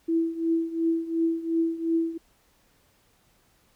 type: tone with tremolo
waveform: sine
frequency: 329.6 Hz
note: E4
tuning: in tune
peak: -19 dBFS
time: 0.08-2.18 s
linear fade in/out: 10 ms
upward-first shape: triangle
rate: 2.8 Hz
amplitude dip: 85%
effects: pink hiss -64 dBFS RMS until 3.75 s